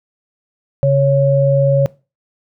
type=tone pair together; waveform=sine; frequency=138.59 / 553.9 Hz; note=C#3 / C#5; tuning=0 / -1 cents; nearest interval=2 octaves; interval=2399 cents; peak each=-12 dBFS; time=0.83-1.86 s; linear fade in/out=0 ms; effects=noise-tail reverb RT60 0.3 s tail -21 dB re dry